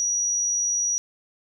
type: tone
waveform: sine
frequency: 5800 Hz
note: F#8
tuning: 35 cents flat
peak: -21 dBFS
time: 0-0.98 s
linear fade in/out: 0 ms
effects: none